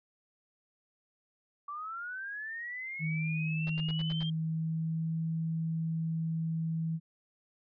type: linear sweep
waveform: sine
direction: up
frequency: 1142 to 3203 Hz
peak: -37 dBFS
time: 1.68-4.3 s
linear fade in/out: 5 ms
type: tone with pitch glide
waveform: sine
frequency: 158.9 to 162.43 Hz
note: D#3 to E3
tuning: +37 to -25 cents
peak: -30 dBFS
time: 2.99-7 s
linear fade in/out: 50 ms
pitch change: +38 cents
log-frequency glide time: 3.86-5.19 s
type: noise bursts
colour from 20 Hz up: pink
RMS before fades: -45 dBFS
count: 6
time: 3.67-4.231 s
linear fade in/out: 0 ms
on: 26 ms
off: 81 ms
effects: resampled to 11025 Hz